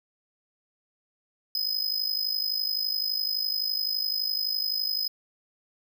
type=tone with amplitude modulation; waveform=square; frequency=5040 Hz; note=D#8; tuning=21 cents sharp; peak=-23 dBFS; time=1.55-5.08 s; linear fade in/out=2 ms; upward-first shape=sine; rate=51.8 Hz; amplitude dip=75%; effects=none